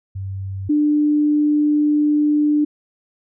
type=tone pair in turn; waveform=sine; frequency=96.5 / 297.6 Hz; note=G2 / D4; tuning=-27 / +23 cents; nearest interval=octave + perfect fifth; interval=1950 cents; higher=second; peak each=-24 / -13 dBFS; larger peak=second; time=0.15-0.69 / 0.69-2.65 s; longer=second; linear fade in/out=10 ms; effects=none